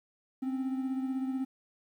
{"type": "beating tone pair", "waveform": "triangle", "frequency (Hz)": [261.6, 277.6], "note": ["C4", "C#4"], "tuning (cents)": [0, 3], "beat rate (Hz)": 16, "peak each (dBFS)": [-29, -38], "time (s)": [0.42, 1.45], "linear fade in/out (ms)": 10, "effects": ["11-bit"]}